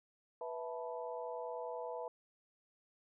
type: harmonic tone with a mistuned harmonic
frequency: 164.2 Hz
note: E3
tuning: 6 cents flat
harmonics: 3 / 4 / 5 / 6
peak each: -43 / -45 / -47 / -49 dBFS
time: 0.41-2.08 s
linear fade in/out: 2 ms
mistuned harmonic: 5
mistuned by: +110 cents
effects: none